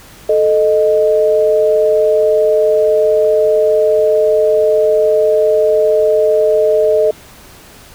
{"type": "tone pair together", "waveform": "sine", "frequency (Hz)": [437.7, 617.8], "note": ["A4", "D#5"], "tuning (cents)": [-9, -12], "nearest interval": "tritone", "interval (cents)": 597, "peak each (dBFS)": -11, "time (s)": [0.29, 7.11], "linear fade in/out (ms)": 5, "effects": ["pink hiss -39 dBFS RMS until 7.94 s"]}